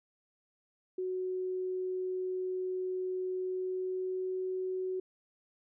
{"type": "tone with pitch glide", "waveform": "sine", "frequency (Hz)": [370, 372.4], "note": ["F#4", "F#4"], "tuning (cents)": [0, 11], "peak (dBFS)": -32, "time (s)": [0.98, 5], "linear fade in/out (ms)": 5, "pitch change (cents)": 11, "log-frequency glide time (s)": [3.34, 4.37], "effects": []}